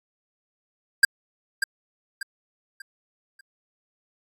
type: tone with echo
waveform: square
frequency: 1600 Hz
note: G6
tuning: 35 cents sharp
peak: -11 dBFS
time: 1.03-1.05 s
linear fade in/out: 5 ms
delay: 590 ms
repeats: 4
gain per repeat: -9 dB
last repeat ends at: 3.41 s
effects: AAC 64 kbps